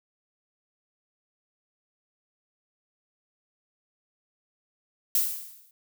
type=noise with exponential decay; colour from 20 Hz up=violet; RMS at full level=-21 dBFS; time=5.15-5.71 s; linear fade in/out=2 ms; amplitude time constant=120 ms; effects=none